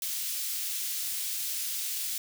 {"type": "high-pass noise", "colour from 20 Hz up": "white", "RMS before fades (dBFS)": -33, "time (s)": [0.02, 2.18], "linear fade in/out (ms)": 2, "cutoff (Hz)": 3100, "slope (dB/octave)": 12, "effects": []}